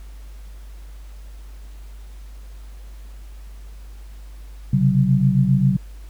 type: tone cluster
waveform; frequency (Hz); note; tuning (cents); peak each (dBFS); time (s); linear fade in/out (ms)
sine; 131.2 / 138.7 / 188.5; C3 / C#3 / F#3; +5 / +1 / +32; -18; 4.73-5.77; 5
effects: added 50 Hz sine -35 dBFS peak until 6.09 s + pink hiss -53 dBFS RMS until 6.09 s